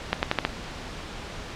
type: accelerating click train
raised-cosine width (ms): 0.3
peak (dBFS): -5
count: 5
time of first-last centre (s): 0.13-0.45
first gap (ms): 99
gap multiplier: 0.86
effects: pink hiss -37 dBFS RMS until 1.55 s + low-pass 5000 Hz 12 dB/octave